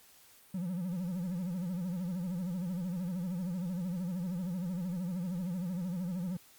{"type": "tone with vibrato", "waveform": "triangle", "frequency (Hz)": 179.2, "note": "F3", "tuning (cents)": 45, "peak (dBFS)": -31, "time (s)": [0.54, 6.37], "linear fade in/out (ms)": 5, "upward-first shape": "sine", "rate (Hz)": 13, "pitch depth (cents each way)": 120, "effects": ["white hiss -60 dBFS RMS until 6.58 s", "Opus 48 kbps"]}